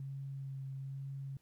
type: tone with vibrato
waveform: sine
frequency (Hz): 136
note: C#3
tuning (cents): -33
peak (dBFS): -40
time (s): 0-1.37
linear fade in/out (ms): 2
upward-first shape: sine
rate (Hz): 1.1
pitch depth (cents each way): 14
effects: pink hiss -75 dBFS RMS until 1.41 s